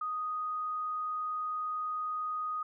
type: tone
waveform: sine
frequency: 1244.5 Hz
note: D#6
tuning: in tune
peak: -32 dBFS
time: 0.01-2.63 s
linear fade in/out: 5 ms
effects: none